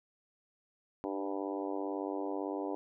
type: harmonic tone with a mistuned harmonic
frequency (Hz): 98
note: G2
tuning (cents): 0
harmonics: 3 / 4 / 5 / 6 / 7 / 8 / 9 / 10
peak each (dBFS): -38 / -40 / -42 / -44 / -45 / -46 / -47 / -48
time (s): 1.04-2.75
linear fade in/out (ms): 0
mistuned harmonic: 3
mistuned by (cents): +17
effects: none